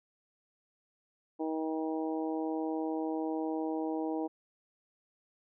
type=harmonic tone; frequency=158.8 Hz; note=D#3; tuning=36 cents sharp; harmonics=2 / 3 / 4 / 5 / 6; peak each=-33 / -38 / -42 / -41 / -46 dBFS; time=1.39-4.28 s; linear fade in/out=20 ms; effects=none